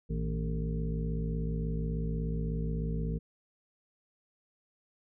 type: harmonic tone with a mistuned harmonic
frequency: 56.4 Hz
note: A1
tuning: 44 cents sharp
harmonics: 1 / 2 / 3 / 4 / 5 / 7 / 8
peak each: -33 / -42 / -34 / -40 / -48 / -48 / -43 dBFS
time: 0.09-3.19 s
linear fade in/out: 20 ms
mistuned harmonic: 3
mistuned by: -100 cents
effects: none